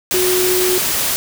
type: tone in noise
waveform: sine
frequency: 366.1 Hz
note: F#4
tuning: 18 cents flat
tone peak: -15 dBFS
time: 0.14-0.78 s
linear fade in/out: 0 ms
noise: white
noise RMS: -18 dBFS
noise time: 0.11-1.16 s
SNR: 0 dB
effects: none